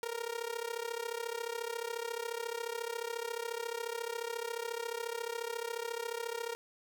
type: tone with amplitude modulation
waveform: sawtooth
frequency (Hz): 466.2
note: A#4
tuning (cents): 0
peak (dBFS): -29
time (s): 0.03-6.55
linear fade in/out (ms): 0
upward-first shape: sine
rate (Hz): 34.2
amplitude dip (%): 85
effects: none